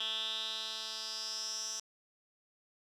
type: tone with band-pass filter sweep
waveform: 10% pulse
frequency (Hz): 220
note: A3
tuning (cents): 0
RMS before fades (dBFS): -39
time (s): 0-1.8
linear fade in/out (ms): 5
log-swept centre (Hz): 3300 to 6000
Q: 6
effects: none